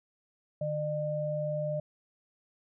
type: tone pair together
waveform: sine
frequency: 150.72 / 604 Hz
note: D3 / D5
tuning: +45 / +48 cents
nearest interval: 2 octaves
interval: 2403 cents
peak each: -34 / -31 dBFS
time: 0.61-1.8 s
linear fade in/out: 5 ms
effects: none